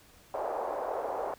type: band-pass noise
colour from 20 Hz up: white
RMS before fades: -34 dBFS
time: 0.34-1.34 s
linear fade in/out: 2 ms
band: 470 to 820 Hz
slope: 24 dB/octave
effects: pink hiss -58 dBFS RMS until 1.38 s